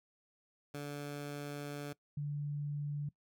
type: tone pair in turn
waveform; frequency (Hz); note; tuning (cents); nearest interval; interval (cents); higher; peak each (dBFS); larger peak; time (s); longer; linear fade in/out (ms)
15% pulse / sine; 144.8 / 145.72; D3 / D3; -24 / -13; unison; 11; second; -34 / -35; first; 0.74-1.93 / 2.17-3.09; first; 5
effects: noise-tail reverb RT60 0.1 s tail -21 dB re dry